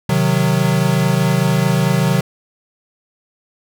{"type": "chord", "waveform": "square", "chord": "C diminished", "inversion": "none", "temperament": "equal with one note detuned", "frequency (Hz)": [130.81, 155.56, 184.14], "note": ["C3", "Eb3", "Gb3"], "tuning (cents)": [0, 0, -8], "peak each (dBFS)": -18, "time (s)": [0.09, 2.21], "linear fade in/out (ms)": 5, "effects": []}